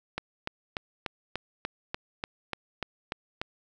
click train, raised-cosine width 0.3 ms, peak -15 dBFS, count 12, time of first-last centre 0.18-3.415 s, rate 3.4 Hz, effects none

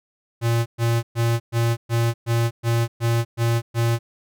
square tone bursts, 116.54 Hz, A#2, in tune, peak -18 dBFS, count 10, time 0.41-3.99 s, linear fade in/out 50 ms, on 250 ms, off 120 ms, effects none

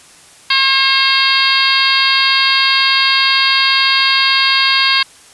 harmonic tone with a mistuned harmonic, 538 Hz, C5, 48 cents sharp, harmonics 2 / 3 / 4 / 5 / 6 / 7 / 8 / 9, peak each -18 / -18 / -18 / -18 / -18 / -18 / -18 / -18 dBFS, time 0.5-5.03 s, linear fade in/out 5 ms, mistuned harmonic 9, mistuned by -37 cents, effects white hiss -42 dBFS RMS until 5.33 s + resampled to 24000 Hz

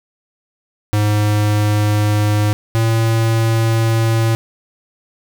square tone pair in turn, 104.9 / 113.26 Hz, G#2 / A#2, +18 / -49 cents, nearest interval minor second, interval 133 cents, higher second, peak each -13 dBFS, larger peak neither, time 0.93-2.53 / 2.75-4.35 s, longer neither, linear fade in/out 0 ms, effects none

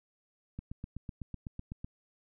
click train, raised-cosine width 5 ms, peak -27 dBFS, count 11, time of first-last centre 0.59-1.845 s, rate 7.97 Hz, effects none

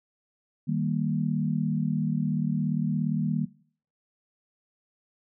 sine chord, Eb major, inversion none, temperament equal, 155.56 / 196 / 233.1 Hz, Eb3 / G3 / Bb3, 0 / 0 / 0 cents, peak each -27 / -30 / -29 dBFS, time 0.67-3.46 s, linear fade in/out 20 ms, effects noise-tail reverb RT60 0.5 s tail -19 dB re dry

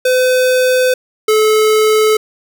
square tone pair in turn, 508 / 432.3 Hz, B4 / A4, +49 / -31 cents, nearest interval minor third, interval 280 cents, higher first, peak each -10 / -9 dBFS, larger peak second, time 0.05-0.94 / 1.28-2.17 s, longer neither, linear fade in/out 5 ms, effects none

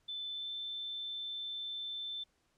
sine tone with pitch glide, 3520 to 3540 Hz, A7 to A7, 0 to +10 cents, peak -38 dBFS, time 0.08-2.24 s, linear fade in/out 10 ms, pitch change +10 cents, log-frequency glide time 0.31-0.5 s, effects pink hiss -75 dBFS RMS until 2.57 s + low-pass 9000 Hz 12 dB/octave

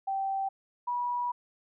sine tone pair in turn, 778 / 972.3 Hz, G5 / B5, -13 / -27 cents, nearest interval major third, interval 386 cents, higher second, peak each -28 dBFS, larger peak neither, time 0.07-0.49 / 0.87-1.32 s, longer second, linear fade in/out 10 ms, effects none

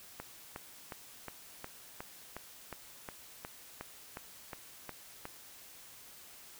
click train, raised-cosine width 0.5 ms, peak -26 dBFS, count 15, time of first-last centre 0.2-5.254 s, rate 2.77 Hz, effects white hiss -54 dBFS RMS until 6.59 s

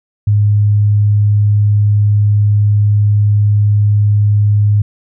sine tone, 103.83 Hz, G#2, in tune, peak -7 dBFS, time 0.27-4.82 s, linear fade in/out 5 ms, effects none

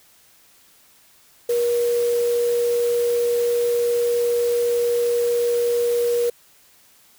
sine tone in noise, 477.2 Hz, A#4, 41 cents sharp, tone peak -17 dBFS, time 1.49-6.3 s, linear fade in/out 5 ms, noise white, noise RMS -35 dBFS, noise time 1.49-6.3 s, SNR +15 dB, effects white hiss -54 dBFS RMS until 7.18 s

